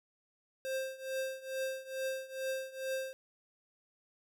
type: tone with tremolo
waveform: square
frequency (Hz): 528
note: C5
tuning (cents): +16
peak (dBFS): -33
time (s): 0.65-3.13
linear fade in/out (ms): 0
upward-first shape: triangle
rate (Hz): 2.3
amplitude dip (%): 90
effects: none